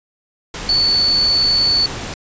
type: tone in noise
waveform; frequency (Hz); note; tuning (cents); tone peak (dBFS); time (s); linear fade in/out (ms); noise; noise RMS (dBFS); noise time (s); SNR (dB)
sine; 4465; C#8; +12; -12; 0.69-1.86; 2; pink; -27; 0.54-2.14; +12
effects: resampled to 16000 Hz